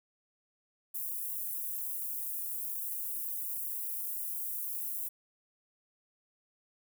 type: high-pass noise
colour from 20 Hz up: white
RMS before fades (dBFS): -37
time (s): 0.94-5.09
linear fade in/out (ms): 10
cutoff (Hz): 11000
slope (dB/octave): 24
effects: none